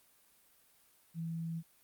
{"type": "tone", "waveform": "sine", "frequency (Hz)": 164.81, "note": "E3", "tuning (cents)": 0, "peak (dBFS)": -36, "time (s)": [1.14, 1.63], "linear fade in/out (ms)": 50, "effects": ["white hiss -67 dBFS RMS until 1.83 s", "Opus 32 kbps"]}